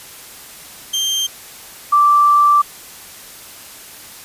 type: tone pair in turn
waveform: 30% pulse / sine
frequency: 3160 / 1170.7 Hz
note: G7 / D6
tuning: +13 / -6 cents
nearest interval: octave + perfect fourth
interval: 1719 cents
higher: first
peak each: -13 / -8 dBFS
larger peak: second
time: 0.93-1.27 / 1.92-2.62 s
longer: second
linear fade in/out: 10 ms
effects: white hiss -37 dBFS RMS until 4.24 s + resampled to 32000 Hz